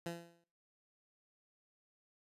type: tone with exponential decay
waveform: 15% pulse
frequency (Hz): 170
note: F3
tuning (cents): -46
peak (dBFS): -31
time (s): 0.06-0.44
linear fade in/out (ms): 2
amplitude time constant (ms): 81
effects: noise-tail reverb RT60 0.4 s tail -18 dB re dry + resampled to 32000 Hz